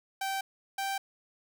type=tone pair in turn; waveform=sawtooth; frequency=777 / 782.4 Hz; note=G5 / G5; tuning=-16 / -4 cents; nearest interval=unison; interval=12 cents; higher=second; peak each=-27 dBFS; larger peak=neither; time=0.21-0.41 / 0.78-0.98 s; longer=neither; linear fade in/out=5 ms; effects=none